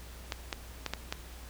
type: clicks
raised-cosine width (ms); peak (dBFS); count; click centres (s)
0.2; -15; 5; 0.322 / 0.528 / 0.863 / 0.936 / 1.125
effects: added 60 Hz sine -46 dBFS peak until 1.49 s + pink hiss -51 dBFS RMS until 1.49 s